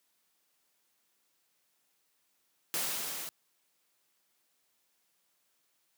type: noise with level ramp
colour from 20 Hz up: white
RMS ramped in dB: -32 to -41 dBFS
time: 2.74-3.29 s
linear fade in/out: 0 ms
effects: white hiss -75 dBFS RMS until 5.97 s + high-pass 150 Hz 12 dB/octave